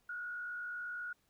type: tone with frequency modulation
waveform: sine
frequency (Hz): 1445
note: F#6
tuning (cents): -41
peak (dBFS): -39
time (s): 0.09-1.13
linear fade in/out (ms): 5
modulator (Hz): 52.1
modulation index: 0.66
effects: pink hiss -75 dBFS RMS until 1.29 s